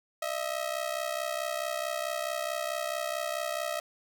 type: ring-modulated tone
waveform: sawtooth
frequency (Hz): 639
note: D#5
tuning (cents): +46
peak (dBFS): -24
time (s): 0.22-3.8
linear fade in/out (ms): 2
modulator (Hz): 32.3
effects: none